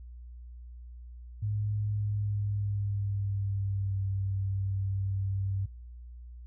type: tone with pitch glide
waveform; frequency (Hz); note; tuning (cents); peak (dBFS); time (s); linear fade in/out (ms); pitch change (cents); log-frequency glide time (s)
sine; 104.5 to 97.5; G#2 to G2; +11 to -9; -28; 1.42-5.66; 10; -120; 1.85-4.01
effects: noise-tail reverb RT60 0.5 s tail -25 dB re dry + added 60 Hz sine -43 dBFS peak until 6.46 s